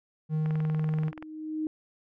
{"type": "tone", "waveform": "triangle", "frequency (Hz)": 155.56, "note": "D#3", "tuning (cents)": 0, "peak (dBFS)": -23, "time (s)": [0.29, 1.12], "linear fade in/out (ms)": 50}
{"type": "click train", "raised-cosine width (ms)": 0.5, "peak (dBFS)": -26, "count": 17, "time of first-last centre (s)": [0.46, 1.226], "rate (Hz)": 20.9}
{"type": "tone with exponential growth", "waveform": "sine", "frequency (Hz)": 311.1, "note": "D#4", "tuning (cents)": 0, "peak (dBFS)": -26, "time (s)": [0.56, 1.67], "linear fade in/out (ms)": 1, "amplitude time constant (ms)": 240}
{"effects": []}